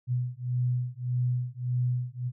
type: beating tone pair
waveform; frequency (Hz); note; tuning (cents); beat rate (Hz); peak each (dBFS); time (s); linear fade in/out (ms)
sine; 123.3 / 125; B2 / B2; -2 / +21; 1.7; -29; 0.07-2.32; 50
effects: none